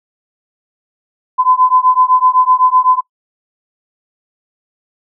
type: beating tone pair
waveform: sine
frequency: 1012 / 1019.9 Hz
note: B5 / C6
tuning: +42 / -45 cents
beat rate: 7.9 Hz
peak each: -11 / -11 dBFS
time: 1.38-3.01 s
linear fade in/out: 20 ms
effects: noise-tail reverb RT60 0.1 s tail -22 dB re dry